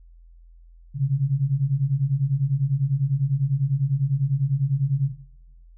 sine beating tone pair, 130.81 / 140.81 Hz, C3 / C#3, 0 / +27 cents, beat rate 10 Hz, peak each -23 / -21 dBFS, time 0.94-5.13 s, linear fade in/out 50 ms, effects noise-tail reverb RT60 0.9 s tail -17 dB re dry + added 42 Hz sine -46 dBFS peak until 5.77 s

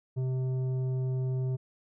triangle tone with tanh clipping, 129.4 Hz, C3, 19 cents flat, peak -29 dBFS, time 0.16-1.57 s, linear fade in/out 20 ms, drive 13 dB, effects none

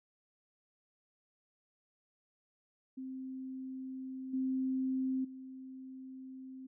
sine tone with level steps, 261.6 Hz, C4, in tune, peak -40 / -31 / -45 dBFS, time 2.97-6.67 s, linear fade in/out 10 ms, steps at 4.33 / 5.24 s, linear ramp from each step 10 ms, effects none

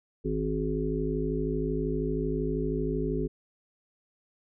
harmonic tone, 52.8 Hz, G#1, 29 cents sharp, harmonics 1 / 3 / 5 / 7 / 8, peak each -33 / -33 / -33 / -33 / -33 dBFS, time 0.24-3.28 s, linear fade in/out 20 ms, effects none

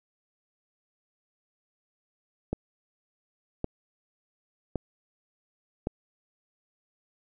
click train, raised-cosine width 2 ms, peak -15 dBFS, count 4, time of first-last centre 2.53-5.871 s, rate 0.898 Hz, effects none

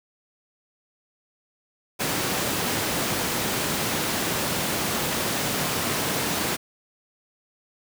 pink high-pass noise, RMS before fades -26 dBFS, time 1.99-6.57 s, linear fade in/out 20 ms, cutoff 130 Hz, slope 12 dB/octave, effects none

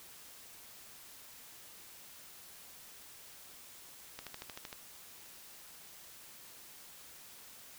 click train, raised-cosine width 0.2 ms, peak -26 dBFS, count 8, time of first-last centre 4.19-4.728 s, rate 13 Hz, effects white hiss -54 dBFS RMS until 7.78 s

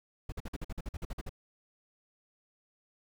brown noise bursts, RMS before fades -37 dBFS, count 13, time 0.29-1.294 s, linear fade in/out 5 ms, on 32 ms, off 49 ms, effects none

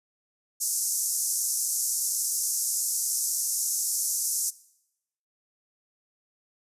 pink band-pass noise, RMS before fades -28 dBFS, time 0.6-4.51 s, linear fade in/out 20 ms, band 5700 to 13000 Hz, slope 48 dB/octave, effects noise-tail reverb RT60 0.8 s tail -20 dB re dry + resampled to 32000 Hz

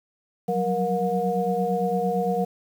sine tone cluster, 181 / 189.8 / 471.8 / 720 Hz, F#3 / F#3 / A#4 / F#5, -38 / +44 / +21 / -47 cents, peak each -29 / -29 / -25 / -26 dBFS, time 0.48-2.45 s, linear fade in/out 10 ms, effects 8-bit

